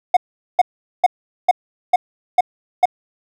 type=tone bursts; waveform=triangle; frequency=726 Hz; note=F#5; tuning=33 cents flat; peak=-5 dBFS; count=7; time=0.14-2.856 s; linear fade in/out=5 ms; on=28 ms; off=420 ms; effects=none